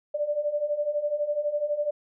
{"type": "beating tone pair", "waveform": "sine", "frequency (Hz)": [582, 594], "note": ["D5", "D5"], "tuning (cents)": [-16, 20], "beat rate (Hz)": 12, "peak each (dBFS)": [-30, -26], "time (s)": [0.14, 1.91], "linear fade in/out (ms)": 10, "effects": []}